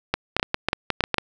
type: clicks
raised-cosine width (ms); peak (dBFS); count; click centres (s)
0.3; -4; 12; 0.14 / 0.366 / 0.397 / 0.429 / 0.544 / 0.686 / 0.731 / 0.903 / 1.007 / 1.039 / 1.143 / 1.183
effects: none